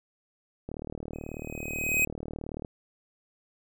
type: click train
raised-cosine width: 2 ms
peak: -23 dBFS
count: 76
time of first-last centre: 0.69-2.648 s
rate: 38.3 Hz
type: tone with exponential growth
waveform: square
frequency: 2523 Hz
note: D#7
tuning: 23 cents sharp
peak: -21 dBFS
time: 1.13-2.05 s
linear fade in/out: 5 ms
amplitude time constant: 200 ms
effects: none